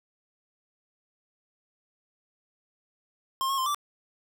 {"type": "tone with pitch steps", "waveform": "square", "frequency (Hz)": [1063, 1090, 1046, 1168], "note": ["C6", "C#6", "C6", "D6"], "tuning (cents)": [27, -29, -1, -10], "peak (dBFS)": -26, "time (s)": [3.41, 3.746], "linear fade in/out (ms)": 0, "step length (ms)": 84, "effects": []}